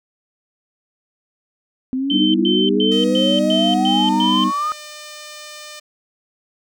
sine exponential sweep, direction up, 254.8 to 1257 Hz, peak -18 dBFS, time 1.93-4.72 s, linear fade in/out 0 ms
sine chord, G augmented, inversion none, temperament equal, 196 / 246.9 / 311.1 Hz, G3 / B3 / D#4, 0 / 0 / 0 cents, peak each -20 dBFS, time 2.1-4.52 s, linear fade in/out 50 ms
sine tone bursts, 3090 Hz, G7, 26 cents flat, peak -18 dBFS, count 7, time 2.1-4.44 s, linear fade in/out 2 ms, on 240 ms, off 110 ms
5% pulse tone with pitch glide, 632 to 601.4 Hz, D#5 to D5, +27 to +41 cents, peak -22 dBFS, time 2.91-5.8 s, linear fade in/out 10 ms, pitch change -86 cents, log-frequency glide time 3.96-4.21 s
effects none

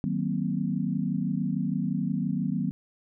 sine chord, C half-diminished seventh, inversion first, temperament just, 156.98 / 188.37 / 235.5 / 261.6 Hz, Eb3 / Gb3 / Bb3 / C4, +16 / +31 / +18 / 0 cents, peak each -31 / -29 / -31 / -33 dBFS, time 0.04-2.71 s, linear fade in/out 0 ms, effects none

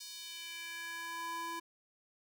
square tone with high-pass filter sweep, 334.4 Hz, E4, 25 cents sharp, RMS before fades -43 dBFS, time 0-1.6 s, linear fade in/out 10 ms, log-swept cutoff 4700 to 690 Hz, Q 2, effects none

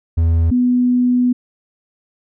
triangle / sine tone pair in turn, 82.6 / 247.5 Hz, E2 / B3, +4 / +4 cents, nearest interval octave + perfect fifth, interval 1900 cents, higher second, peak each -9 / -11 dBFS, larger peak first, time 0.17-0.51 / 0.51-1.33 s, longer second, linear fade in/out 10 ms, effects none

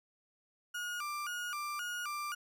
35% pulse tone with vibrato, 1305 Hz, E6, 18 cents flat, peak -35 dBFS, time 0.74-2.35 s, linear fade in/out 10 ms, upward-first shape square, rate 1.9 Hz, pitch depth 170 cents each way, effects none

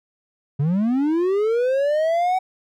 triangle linear sweep, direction up, 134.2 to 758 Hz, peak -15 dBFS, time 0.59-2.39 s, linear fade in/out 10 ms, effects none

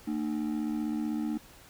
triangle ring-modulated tone, 264.9 Hz, C4, 22 cents sharp, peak -24 dBFS, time 0.07-1.38 s, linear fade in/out 10 ms, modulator 37.9 Hz, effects pink hiss -54 dBFS RMS until 1.69 s

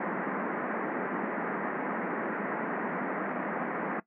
pink band-pass noise, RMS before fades -33 dBFS, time 0-4 s, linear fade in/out 5 ms, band 180 to 2000 Hz, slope 48 dB/octave, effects noise-tail reverb RT60 0.1 s tail -18 dB re dry

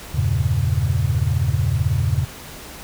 sine chord, E diminished seventh, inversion none, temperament equal, 82.41 / 98 / 116.54 / 138.59 Hz, E2 / G2 / Bb2 / Db3, 0 / 0 / 0 / 0 cents, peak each -22 dBFS, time 0.14-2.25 s, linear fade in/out 10 ms, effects pink hiss -37 dBFS RMS until 2.83 s

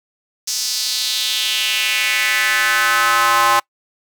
square tone with high-pass filter sweep, 116.54 Hz, A#2, in tune, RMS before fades -17 dBFS, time 0.47-3.6 s, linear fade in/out 10 ms, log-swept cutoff 5600 to 970 Hz, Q 3, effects noise-tail reverb RT60 0.1 s tail -25 dB re dry

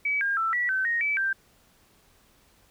sine tone with pitch steps, 2283 / 1612 / 1331 / 1946 / 1535 / 1866 / 2305 / 1573 Hz, D7 / G6 / E6 / B6 / G6 / A#6 / D7 / G6, -50 / +48 / +16 / -26 / -37 / +1 / -33 / +6 cents, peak -23 dBFS, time 0.05-1.33 s, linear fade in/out 5 ms, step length 160 ms, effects pink hiss -61 dBFS RMS until 2.7 s

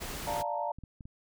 pink noise, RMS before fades -39 dBFS, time 0-0.43 s, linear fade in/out 20 ms
sine chord, Bb major seventh, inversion first, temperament equal, 587.3 / 698.5 / 880 / 932.3 Hz, D5 / F5 / A5 / Bb5, 0 / 0 / 0 / 0 cents, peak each -36 dBFS, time 0.27-0.72 s, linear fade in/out 5 ms
clicks, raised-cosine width 5 ms, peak -33 dBFS, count 4, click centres 0.786 / 0.837 / 1.008 / 1.055 s
effects none

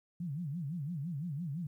sine tone with vibrato, 156.6 Hz, D#3, 11 cents sharp, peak -35 dBFS, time 0.2-1.67 s, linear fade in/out 5 ms, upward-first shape sine, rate 5.9 Hz, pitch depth 250 cents each way, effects 12-bit

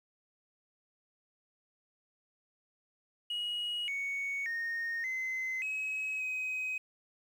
sine tone with pitch steps, 2899 / 2226 / 1847 / 2054 / 2554 / 2524 Hz, F#7 / C#7 / A#6 / C7 / D#7 / D#7, -36 / +7 / -16 / -33 / +45 / +24 cents, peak -31 dBFS, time 3.3-6.78 s, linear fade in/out 5 ms, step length 580 ms, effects tanh soft clip ceiling -31 dBFS + 10-bit

